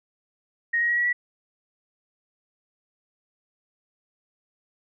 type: tone with pitch steps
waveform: sine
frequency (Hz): 1870 / 1888.5 / 1907.1 / 1925.9 / 1944.9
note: A#6 / A#6 / A#6 / B6 / B6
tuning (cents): +5 / +22 / +39 / -44 / -27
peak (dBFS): -20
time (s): 0.73-1.13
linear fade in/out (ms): 10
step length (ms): 80
effects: none